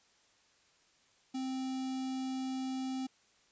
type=tone with notch filter; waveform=square; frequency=261.6 Hz; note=C4; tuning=in tune; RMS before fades=-37 dBFS; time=1.34-3.07 s; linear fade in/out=10 ms; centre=1600 Hz; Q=0.88; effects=white hiss -68 dBFS RMS until 3.51 s + resampled to 16000 Hz